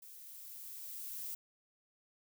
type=noise with level ramp; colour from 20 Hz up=violet; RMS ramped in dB=-54 to -42 dBFS; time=0.02-1.35 s; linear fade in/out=5 ms; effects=none